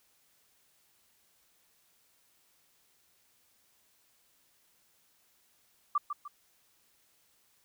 sine tone with echo, 1174.7 Hz, D6, in tune, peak -24 dBFS, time 5.95-5.98 s, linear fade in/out 5 ms, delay 150 ms, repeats 2, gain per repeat -8 dB, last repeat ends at 6.28 s, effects white hiss -69 dBFS RMS until 7.64 s

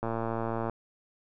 click train, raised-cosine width 1 ms, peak -18 dBFS, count 77, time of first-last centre 0.03-0.697 s, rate 114 Hz, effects none

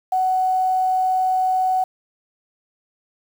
sine tone with quantisation, 747 Hz, F#5, 16 cents sharp, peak -16 dBFS, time 0.12-1.84 s, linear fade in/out 5 ms, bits 7, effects none

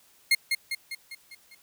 30% pulse tone with echo, 2136 Hz, C7, 35 cents sharp, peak -15 dBFS, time 0.31-0.35 s, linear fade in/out 5 ms, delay 200 ms, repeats 6, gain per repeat -5 dB, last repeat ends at 1.55 s, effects white hiss -60 dBFS RMS until 1.62 s

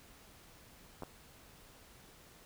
clicks, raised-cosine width 1 ms, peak -29 dBFS, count 2, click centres 1.023 / 1.034 s, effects pink hiss -59 dBFS RMS until 2.45 s

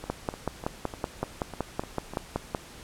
two click trains, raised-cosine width 1 ms, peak -13 / -23 dBFS, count 14 / 8, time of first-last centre 0.1-2.548 / 0.04-2.136 s, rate 5.31 / 3.34 Hz, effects pink hiss -47 dBFS RMS until 2.83 s + low-pass 11000 Hz 12 dB/octave

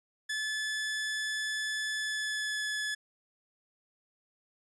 sawtooth tone with pitch glide, 1730 to 1714.1 Hz, A6 to A6, -30 to -46 cents, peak -28 dBFS, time 0.29-2.95 s, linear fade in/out 10 ms, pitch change -16 cents, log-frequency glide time 1.96-2.64 s, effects resampled to 22050 Hz

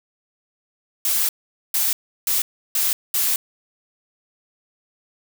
blue noise bursts at uneven times, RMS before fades -20 dBFS, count 5, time 1.05-1.29 / 1.74-1.93 / 2.27-2.42 / 2.75-2.93 / 3.14-3.36 s, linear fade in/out 2 ms, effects none

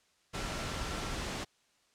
sine tone in noise, 1353 Hz, E6, 45 cents sharp, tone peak -48 dBFS, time 0.33-1.16 s, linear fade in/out 20 ms, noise pink, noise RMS -37 dBFS, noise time 0.33-1.45 s, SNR -14 dB, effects white hiss -70 dBFS RMS until 1.94 s + low-pass 7000 Hz 12 dB/octave

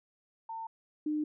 sine tone pair in turn, 900 / 302.8 Hz, A5 / D#4, +39 / -47 cents, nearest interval octave + perfect fifth, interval 1886 cents, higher first, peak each -37 / -29 dBFS, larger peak second, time 0.49-0.67 / 1.06-1.24 s, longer neither, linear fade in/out 5 ms, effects none

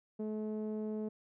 sawtooth tone with low-pass filter, 214.9 Hz, A3, 41 cents flat, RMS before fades -38 dBFS, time 0.19-1.09 s, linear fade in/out 10 ms, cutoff 460 Hz, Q 1.6, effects none

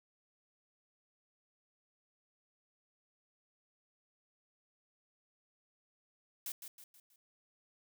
blue noise with echo, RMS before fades -41 dBFS, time 6.46-6.52 s, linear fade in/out 2 ms, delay 160 ms, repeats 4, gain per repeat -7 dB, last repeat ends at 7.16 s, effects none

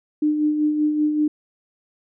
sine tone with tremolo, 301.7 Hz, D4, 47 cents sharp, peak -15 dBFS, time 0.22-1.28 s, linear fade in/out 5 ms, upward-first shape sine, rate 5.2 Hz, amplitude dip 45%, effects none

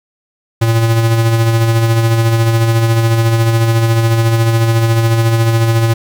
square tone with tremolo, 114.1 Hz, A#2, 37 cents flat, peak -8 dBFS, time 0.61-5.94 s, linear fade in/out 10 ms, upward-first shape sine, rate 14 Hz, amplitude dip 40%, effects 8-bit

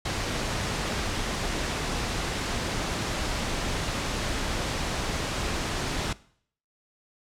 pink noise, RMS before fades -29 dBFS, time 0.05-6.13 s, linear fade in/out 5 ms, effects noise-tail reverb RT60 0.6 s tail -20 dB re dry + low-pass 7000 Hz 12 dB/octave

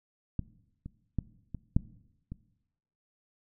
clicks, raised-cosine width 5 ms, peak -18 / -28 / -17 / -25 / -11 / -26 dBFS, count 6, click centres 0.393 / 0.86 / 1.187 / 1.547 / 1.765 / 2.32 s, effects noise-tail reverb RT60 0.9 s tail -19 dB re dry

